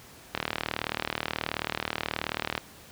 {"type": "click train", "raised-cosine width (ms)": 0.3, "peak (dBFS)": -11, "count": 87, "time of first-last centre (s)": [0.35, 2.578], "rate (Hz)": 38.6, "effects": ["pink hiss -50 dBFS RMS until 2.91 s", "high-pass 60 Hz 12 dB/octave"]}